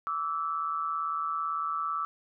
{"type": "tone pair together", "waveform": "sine", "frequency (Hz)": [1157, 1314.9], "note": ["D6", "E6"], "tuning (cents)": [-26, -5], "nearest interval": "major second", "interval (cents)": 221, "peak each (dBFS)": [-32, -31], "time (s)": [0.07, 2.05], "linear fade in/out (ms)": 0, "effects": []}